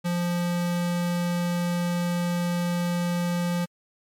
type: tone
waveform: square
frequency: 174.61 Hz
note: F3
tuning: in tune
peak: -24 dBFS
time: 0.04-3.66 s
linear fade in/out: 20 ms
effects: MP3 64 kbps